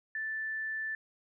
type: tone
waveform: sine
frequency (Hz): 1760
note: A6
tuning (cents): 0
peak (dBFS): -33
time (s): 0.15-0.95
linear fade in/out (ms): 2
effects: none